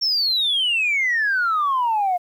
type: exponential sweep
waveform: sine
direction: down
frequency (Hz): 5510 to 698.5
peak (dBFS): -16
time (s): 0.01-2.18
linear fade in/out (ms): 20
effects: tanh soft clip ceiling -14 dBFS + 9-bit